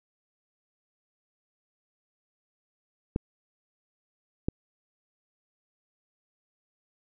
clicks, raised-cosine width 3 ms, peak -13 dBFS, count 2, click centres 3.161 / 4.485 s, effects none

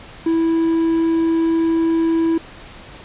triangle tone with quantisation, 328.3 Hz, E4, 7 cents flat, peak -12 dBFS, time 0.26-2.38 s, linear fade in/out 5 ms, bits 7, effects pink hiss -39 dBFS RMS until 3.04 s + resampled to 8000 Hz

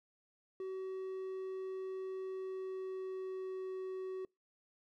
triangle tone with pitch glide, 378.4 to 375.8 Hz, F#4 to F#4, +39 to +27 cents, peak -37 dBFS, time 0.6-4.25 s, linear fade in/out 2 ms, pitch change -12 cents, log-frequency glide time 2.24-3.74 s, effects noise-tail reverb RT60 0.2 s tail -26 dB re dry

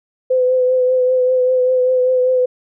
sine tone with vibrato, 508 Hz, B4, 49 cents sharp, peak -11 dBFS, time 0.3-2.46 s, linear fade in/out 10 ms, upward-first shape triangle, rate 5.1 Hz, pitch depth 28 cents each way, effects none

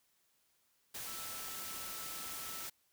sine tone in noise, 1318.5 Hz, E6, in tune, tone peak -52 dBFS, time 1.06-2.67 s, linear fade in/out 10 ms, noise white, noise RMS -44 dBFS, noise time 0.94-2.7 s, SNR -11 dB, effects white hiss -75 dBFS RMS until 2.92 s

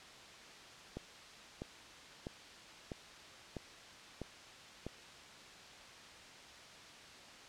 click train, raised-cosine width 2 ms, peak -28 dBFS, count 7, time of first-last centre 0.97-4.866 s, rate 1.54 Hz, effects white hiss -54 dBFS RMS until 7.48 s + low-pass 5000 Hz 12 dB/octave

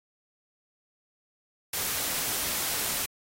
white noise, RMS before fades -30 dBFS, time 1.73-3.06 s, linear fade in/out 5 ms, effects AAC 48 kbps

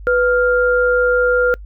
sine tone pair together, 495.2 / 1400.6 Hz, B4 / F6, +5 / +5 cents, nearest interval octave + tritone, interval 1800 cents, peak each -13 / -16 dBFS, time 0.07-1.54 s, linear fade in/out 0 ms, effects noise-tail reverb RT60 0.1 s tail -26 dB re dry + added 50 Hz sine -31 dBFS peak until 1.65 s

